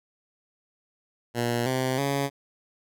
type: tone with pitch steps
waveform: 10% pulse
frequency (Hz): 119.1 / 129.7 / 139.7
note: A#2 / C3 / C#3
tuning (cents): +38 / -15 / +14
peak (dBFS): -16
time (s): 1.34-2.3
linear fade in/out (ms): 50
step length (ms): 320
effects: none